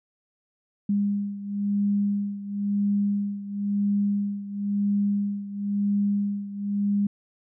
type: beating tone pair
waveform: sine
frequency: 202.3 / 203.28 Hz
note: G#3 / G#3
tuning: -45 / -37 cents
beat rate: 0.98 Hz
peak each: -24 / -28 dBFS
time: 0.89-7.07 s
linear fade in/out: 5 ms
effects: none